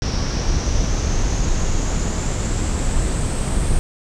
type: noise with low-pass filter sweep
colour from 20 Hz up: brown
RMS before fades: -19 dBFS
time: 0.02-3.79 s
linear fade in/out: 0 ms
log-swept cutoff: 5500 to 8700 Hz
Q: 7.9
effects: none